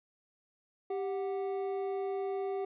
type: tone pair together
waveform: triangle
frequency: 392.1 / 737 Hz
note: G4 / F#5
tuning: 0 / -7 cents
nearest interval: major seventh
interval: 1093 cents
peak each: -31 / -38 dBFS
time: 0.9-2.65 s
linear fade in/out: 5 ms
effects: resampled to 8000 Hz